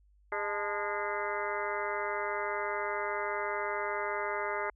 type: harmonic tone with a mistuned harmonic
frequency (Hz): 205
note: G#3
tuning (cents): -22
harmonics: 2 / 3 / 4 / 5 / 6 / 7 / 8 / 9 / 10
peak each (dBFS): -38 / -39 / -38 / -43 / -39 / -41 / -42 / -46 / -40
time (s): 0.32-4.7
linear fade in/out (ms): 2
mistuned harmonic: 4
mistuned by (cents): +110
effects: added 50 Hz sine -61 dBFS peak until 4.75 s